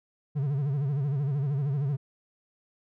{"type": "tone with vibrato", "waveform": "triangle", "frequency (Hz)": 140.4, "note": "C#3", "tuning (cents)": 22, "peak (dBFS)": -23, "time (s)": [0.35, 1.97], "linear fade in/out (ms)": 20, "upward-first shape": "sine", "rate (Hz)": 13, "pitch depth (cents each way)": 120, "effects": []}